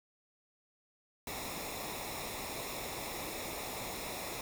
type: noise with comb filter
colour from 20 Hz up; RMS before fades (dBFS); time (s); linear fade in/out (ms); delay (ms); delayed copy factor
pink; -41; 1.27-4.41; 2; 0.65; -0.65
effects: none